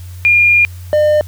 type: tone pair in turn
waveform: sine / triangle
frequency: 2414 / 603.5 Hz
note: D7 / D5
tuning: +47 / +47 cents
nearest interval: 2 octaves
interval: 2400 cents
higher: first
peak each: -6 dBFS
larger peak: neither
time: 0.25-0.65 / 0.93-1.21 s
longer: first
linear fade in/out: 0 ms
effects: added 90 Hz sine -27 dBFS peak until 1.27 s + white hiss -43 dBFS RMS until 1.27 s